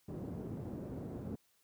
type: band-pass noise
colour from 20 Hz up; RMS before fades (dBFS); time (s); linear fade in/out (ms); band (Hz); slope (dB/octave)
pink; -43; 0.08-1.36; 10; 120 to 340; 12
effects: white hiss -73 dBFS RMS until 1.63 s